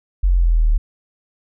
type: exponential sweep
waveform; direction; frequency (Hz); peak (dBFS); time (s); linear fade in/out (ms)
sine; down; 46.47 to 37.08; -11; 0.23-0.78; 10
effects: none